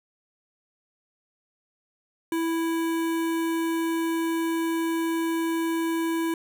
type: tone with notch filter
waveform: square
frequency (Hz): 329.6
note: E4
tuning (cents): 0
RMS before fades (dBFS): -26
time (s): 2.32-6.34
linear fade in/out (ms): 2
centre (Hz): 4900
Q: 1.3
effects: none